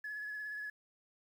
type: tone with vibrato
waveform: sine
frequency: 1700 Hz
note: G#6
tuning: 40 cents sharp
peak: -38 dBFS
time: 0.04-0.7 s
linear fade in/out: 5 ms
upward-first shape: triangle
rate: 17 Hz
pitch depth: 27 cents each way
effects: tanh soft clip ceiling -36 dBFS + 11-bit